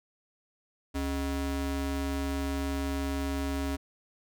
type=ring-modulated tone; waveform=square; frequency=172.4 Hz; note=F3; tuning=22 cents flat; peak=-27 dBFS; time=0.94-3.77 s; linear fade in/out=20 ms; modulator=102 Hz; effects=none